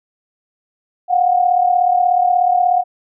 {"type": "tone pair together", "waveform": "sine", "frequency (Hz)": [716.4, 753], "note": ["F5", "F#5"], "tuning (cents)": [44, 30], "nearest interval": "minor second", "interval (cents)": 86, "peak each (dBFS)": [-12, -17], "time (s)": [1.08, 2.84], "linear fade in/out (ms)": 50, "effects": []}